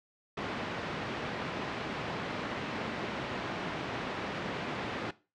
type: band-pass noise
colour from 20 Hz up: pink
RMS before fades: -37 dBFS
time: 0.37-5.11 s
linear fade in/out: 5 ms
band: 150 to 2800 Hz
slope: 12 dB/octave
effects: noise-tail reverb RT60 0.3 s tail -18 dB re dry + low-pass 6000 Hz 12 dB/octave